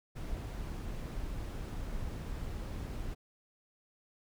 brown noise, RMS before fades -39 dBFS, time 0.15-3.15 s, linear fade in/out 20 ms, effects none

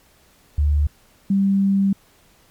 sine tone pair in turn, 73.5 / 196.22 Hz, D2 / G3, +2 / +2 cents, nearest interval octave + perfect fourth, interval 1700 cents, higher second, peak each -14 dBFS, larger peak neither, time 0.58-0.87 / 1.3-1.93 s, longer second, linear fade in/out 5 ms, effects pink hiss -55 dBFS RMS until 2.5 s + MP3 96 kbps

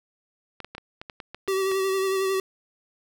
clicks, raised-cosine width 0.3 ms, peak -21 dBFS, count 10, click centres 0.603 / 0.646 / 0.75 / 0.781 / 1.015 / 1.098 / 1.202 / 1.346 / 1.477 / 1.716 s
square tone with vibrato, 384.1 Hz, G4, 35 cents flat, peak -23 dBFS, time 1.48-2.4 s, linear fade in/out 2 ms, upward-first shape sine, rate 11 Hz, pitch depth 26 cents each way
effects none

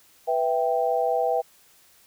sine chord, E minor, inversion second, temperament equal, 493.9 / 659.3 / 784 Hz, B4 / E5 / G5, 0 / 0 / 0 cents, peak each -25 dBFS, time 0.27-1.42 s, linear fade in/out 20 ms, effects white hiss -57 dBFS RMS until 2.06 s

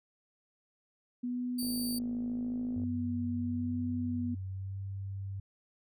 sine tone with vibrato, 244.9 Hz, B3, 14 cents flat, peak -32 dBFS, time 1.23-4.35 s, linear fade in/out 10 ms, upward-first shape sine, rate 0.85 Hz, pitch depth 19 cents each way
15% pulse tone, 4619 Hz, D8, 30 cents flat, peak -30 dBFS, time 1.58-1.99 s, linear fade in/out 10 ms
click train, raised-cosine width 2 ms, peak -36 dBFS, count 66, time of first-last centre 1.63-2.836 s, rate 53.9 Hz
sine tone with pitch glide, 94.9 to 97.62 Hz, F#2 to G2, +44 to -7 cents, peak -36 dBFS, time 2.76-5.4 s, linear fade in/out 5 ms, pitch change +49 cents, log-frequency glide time 4.48-4.79 s
effects none

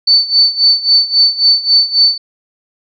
sine tone with tremolo, 4516 Hz, C#8, 31 cents sharp, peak -4 dBFS, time 0.07-2.18 s, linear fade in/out 5 ms, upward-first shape sine, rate 3.7 Hz, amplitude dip 85%, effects none

